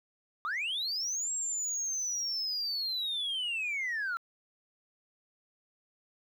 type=linear two-way sweep; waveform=sine; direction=up then down; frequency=1147 to 7620 to 1333 Hz; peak=-29 dBFS; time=0.45-4.17 s; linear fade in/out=0 ms; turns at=1.32 s; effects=tanh soft clip ceiling -29 dBFS + 11-bit